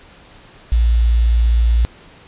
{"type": "tone with quantisation", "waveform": "sine", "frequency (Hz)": 57.7, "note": "A#1", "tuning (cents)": -17, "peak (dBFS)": -10, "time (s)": [0.72, 1.85], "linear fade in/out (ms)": 0, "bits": 6, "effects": ["pink hiss -44 dBFS RMS until 2.27 s", "resampled to 8000 Hz"]}